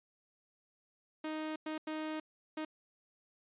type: tone bursts at uneven times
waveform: sawtooth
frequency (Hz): 311.1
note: D#4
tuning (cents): 0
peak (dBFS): -33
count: 4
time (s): 1.24-1.56 / 1.66-1.78 / 1.87-2.2 / 2.57-2.65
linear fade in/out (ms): 5
effects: resampled to 8000 Hz